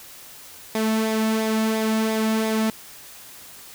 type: tone with flanger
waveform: sawtooth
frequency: 220 Hz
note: A3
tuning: in tune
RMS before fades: -22 dBFS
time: 0.75-2.7 s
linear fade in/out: 2 ms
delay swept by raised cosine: 0.68 to 2.08 ms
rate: 2.9 Hz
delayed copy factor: -0.5
effects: white hiss -43 dBFS RMS until 3.74 s